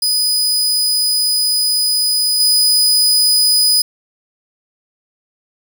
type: tone with level steps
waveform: sawtooth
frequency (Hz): 4978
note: D#8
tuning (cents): 0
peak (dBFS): -10 / -7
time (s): 0.02-3.82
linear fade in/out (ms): 5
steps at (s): 2.4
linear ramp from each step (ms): 2
effects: none